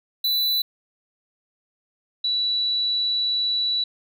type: tone pair in turn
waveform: square / sine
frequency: 3978 / 3941 Hz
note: B7 / B7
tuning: +12 / -4 cents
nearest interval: unison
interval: 16 cents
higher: first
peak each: -20 dBFS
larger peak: neither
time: 0.24-0.62 / 2.24-3.84 s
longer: second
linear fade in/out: 5 ms
effects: none